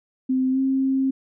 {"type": "tone with pitch glide", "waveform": "sine", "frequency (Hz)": [259.7, 266.7], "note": ["C4", "C4"], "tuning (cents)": [-13, 33], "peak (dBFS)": -18, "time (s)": [0.29, 1.11], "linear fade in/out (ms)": 10, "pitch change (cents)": 46, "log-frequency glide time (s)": [0.51, 0.59], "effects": []}